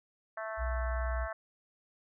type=harmonic tone; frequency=220 Hz; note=A3; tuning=in tune; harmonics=3 / 4 / 5 / 6 / 7 / 8 / 9; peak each=-39 / -48 / -44 / -45 / -45 / -46 / -54 dBFS; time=0.37-1.33 s; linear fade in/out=5 ms
type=tone with vibrato; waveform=sine; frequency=61.74 Hz; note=B1; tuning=in tune; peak=-31 dBFS; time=0.57-1.28 s; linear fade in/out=50 ms; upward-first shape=sine; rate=2.6 Hz; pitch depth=10 cents each way
effects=none